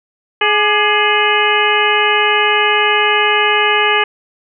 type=harmonic tone with a mistuned harmonic; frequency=420 Hz; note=G#4; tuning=19 cents sharp; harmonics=1 / 2 / 3 / 4 / 5 / 6 / 7; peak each=-18 / -18 / -18 / -18 / -18 / -18 / -18 dBFS; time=0.41-4.04 s; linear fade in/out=5 ms; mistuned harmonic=3; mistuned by=-79 cents; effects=none